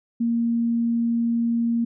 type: tone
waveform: sine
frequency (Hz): 233.1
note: A#3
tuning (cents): 0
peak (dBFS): -19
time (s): 0.2-1.85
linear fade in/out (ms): 10
effects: none